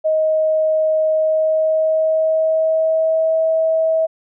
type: tone with pitch glide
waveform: sine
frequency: 628 to 643.8 Hz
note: D#5 to E5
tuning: +16 to -41 cents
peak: -13 dBFS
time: 0.04-4.07 s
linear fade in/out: 20 ms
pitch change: +43 cents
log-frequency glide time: 1.11-3.39 s
effects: none